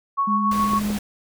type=tone with tremolo; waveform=sine; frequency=1108.7 Hz; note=C#6; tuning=in tune; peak=-17 dBFS; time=0.17-0.8 s; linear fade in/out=20 ms; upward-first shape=sine; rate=7.2 Hz; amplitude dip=45%
type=tone with vibrato; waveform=sine; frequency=207.7 Hz; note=G#3; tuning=in tune; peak=-22 dBFS; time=0.27-0.98 s; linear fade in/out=10 ms; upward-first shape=triangle; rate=9.8 Hz; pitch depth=14 cents each way
type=noise; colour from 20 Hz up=pink; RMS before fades=-33 dBFS; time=0.51-0.99 s; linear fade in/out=5 ms
type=clicks; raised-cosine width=2 ms; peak=-17 / -17 dBFS; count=2; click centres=0.734 / 0.903 s
effects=none